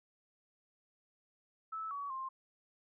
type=tone with pitch steps; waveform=sine; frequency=1308 / 1131 / 1056 Hz; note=E6 / C#6 / C6; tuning=-14 / +34 / +16 cents; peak=-38 dBFS; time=1.72-2.29 s; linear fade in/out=10 ms; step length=190 ms; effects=none